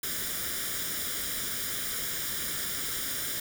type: noise with comb filter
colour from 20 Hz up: white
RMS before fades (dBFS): -33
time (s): 0.03-3.4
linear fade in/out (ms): 5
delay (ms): 0.57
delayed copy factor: +0.7
effects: none